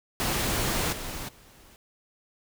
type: noise with level steps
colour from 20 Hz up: pink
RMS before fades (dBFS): -27 / -36 / -54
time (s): 0.2-1.76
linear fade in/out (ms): 0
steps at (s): 0.92 / 1.28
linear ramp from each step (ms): 10
effects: none